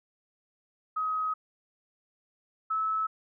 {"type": "tone pair in turn", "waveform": "sine", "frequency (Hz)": [1266, 1300.8], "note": ["D#6", "E6"], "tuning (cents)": [30, -23], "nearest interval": "unison", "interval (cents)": 47, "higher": "second", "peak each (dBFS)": [-27, -26], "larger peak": "second", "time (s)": [[0.96, 1.34], [2.7, 3.07]], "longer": "first", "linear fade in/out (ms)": 10, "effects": []}